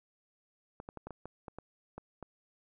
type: clicks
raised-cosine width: 1 ms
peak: -29 dBFS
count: 10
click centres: 0.801 / 0.889 / 0.973 / 1.07 / 1.107 / 1.256 / 1.482 / 1.586 / 1.98 / 2.227 s
effects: none